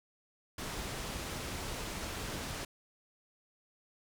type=low-pass noise; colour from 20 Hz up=pink; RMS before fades=-40 dBFS; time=0.58-2.65 s; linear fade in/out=5 ms; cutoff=10000 Hz; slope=12 dB/octave; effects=none